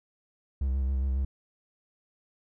triangle tone with vibrato, 66.5 Hz, C2, 29 cents sharp, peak -23 dBFS, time 0.61-1.25 s, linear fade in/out 5 ms, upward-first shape square, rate 7.3 Hz, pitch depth 37 cents each way, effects none

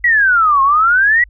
sine exponential two-way sweep, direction down then up, 1973 to 1066 to 1973 Hz, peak -8 dBFS, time 0.04-1.24 s, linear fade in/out 5 ms, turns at 0.62 s, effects added 50 Hz sine -38 dBFS peak until 1.29 s

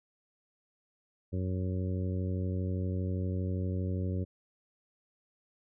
harmonic tone, 92.5 Hz, F#2, in tune, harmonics 1 / 2 / 3 / 4 / 5 / 6, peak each -31 / -37 / -41 / -43 / -45 / -47 dBFS, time 1.32-4.25 s, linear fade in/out 20 ms, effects none

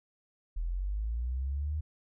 sine linear sweep, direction up, 38.93 to 78.1 Hz, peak -30 dBFS, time 0.56-1.81 s, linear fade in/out 10 ms, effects none

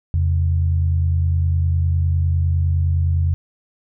sine tone pair together, 84.86 / 134.7 Hz, F2 / C#3, -49 / -49 cents, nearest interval minor sixth, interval 800 cents, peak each -15 / -24 dBFS, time 0.14-3.34 s, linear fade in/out 0 ms, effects none

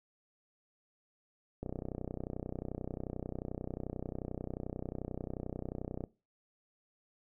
click train, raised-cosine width 2 ms, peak -25 dBFS, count 139, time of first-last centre 1.63-6.039 s, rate 31.3 Hz, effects noise-tail reverb RT60 0.3 s tail -20 dB re dry

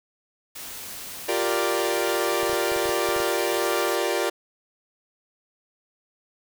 white noise, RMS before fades -37 dBFS, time 0.55-3.96 s, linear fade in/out 10 ms
sawtooth chord, G minor seventh, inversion third, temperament equal, 349.2 / 392 / 466.2 / 587.3 Hz, F4 / G4 / Bb4 / D5, 0 / 0 / 0 / 0 cents, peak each -24 dBFS, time 1.28-4.3 s, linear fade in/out 10 ms
clicks, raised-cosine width 5 ms, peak -30 dBFS, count 10, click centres 2.432 / 2.497 / 2.531 / 2.718 / 2.763 / 2.857 / 2.893 / 3.089 / 3.164 / 3.202 s
effects none

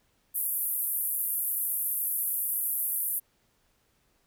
pink band-pass noise, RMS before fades -30 dBFS, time 0.34-3.2 s, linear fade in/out 20 ms, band 11000 to 14000 Hz, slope 48 dB/octave, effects pink hiss -70 dBFS RMS until 4.26 s

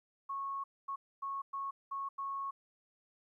sine tone bursts at uneven times, 1100 Hz, C#6, 14 cents flat, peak -36 dBFS, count 6, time 0.29-0.64 / 0.88-0.96 / 1.22-1.42 / 1.53-1.71 / 1.91-2.09 / 2.18-2.51 s, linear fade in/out 10 ms, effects 13-bit

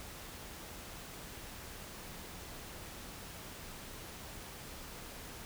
silence, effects pink hiss -48 dBFS RMS until 5.45 s

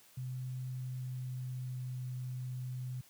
sine tone with pitch glide, 128 to 126.82 Hz, C3 to B2, -38 to +46 cents, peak -37 dBFS, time 0.17-3.01 s, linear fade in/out 5 ms, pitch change -16 cents, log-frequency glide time 0.45-2.05 s, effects white hiss -62 dBFS RMS until 3.09 s + high-pass 60 Hz 12 dB/octave

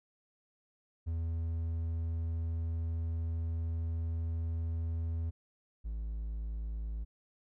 triangle tone pair in turn, 82.41 / 54.65 Hz, E2 / A1, 0 / -11 cents, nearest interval perfect fifth, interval 711 cents, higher first, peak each -30 / -33 dBFS, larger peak first, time 1.06-5.31 / 5.84-7.05 s, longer first, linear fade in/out 20 ms, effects none

